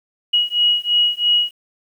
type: beating tone pair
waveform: sine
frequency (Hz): 2902 / 2905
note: F#7 / F#7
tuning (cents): -34 / -32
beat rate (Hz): 3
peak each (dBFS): -17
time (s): 0.33-1.51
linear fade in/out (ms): 10
effects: 8-bit